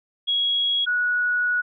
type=tone pair in turn; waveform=sine; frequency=3318 / 1464 Hz; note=G#7 / F#6; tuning=-2 / -19 cents; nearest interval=octave + major second; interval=1417 cents; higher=first; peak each=-19 dBFS; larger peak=neither; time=0.27-0.86 / 0.86-1.62 s; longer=second; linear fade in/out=20 ms; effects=none